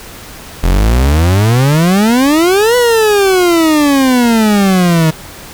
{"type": "exponential two-way sweep", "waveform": "40% pulse", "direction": "up then down", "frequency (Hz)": [41.75, 496.8, 155.8], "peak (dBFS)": -6, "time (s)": [0.63, 5.11], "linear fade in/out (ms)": 10, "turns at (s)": 2.76, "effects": ["pink hiss -31 dBFS RMS until 5.53 s"]}